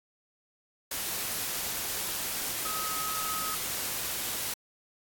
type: tone in noise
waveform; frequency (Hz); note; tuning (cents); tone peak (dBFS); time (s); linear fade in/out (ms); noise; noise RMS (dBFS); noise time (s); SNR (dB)
sine; 1272; D#6; +38; -34; 2.65-3.55; 5; white; -33; 0.91-4.54; -4
effects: AAC 64 kbps